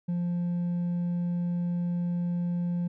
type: tone with hard clipping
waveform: sine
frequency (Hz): 174.61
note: F3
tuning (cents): 0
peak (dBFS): -27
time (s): 0.08-2.88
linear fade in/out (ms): 10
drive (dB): 2
effects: none